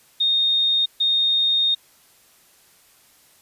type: tone bursts at uneven times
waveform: sine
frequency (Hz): 3690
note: A#7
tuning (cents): -18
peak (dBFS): -16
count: 2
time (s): 0.2-0.86 / 1-1.75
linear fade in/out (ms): 10
effects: white hiss -55 dBFS RMS until 3.41 s + resampled to 32000 Hz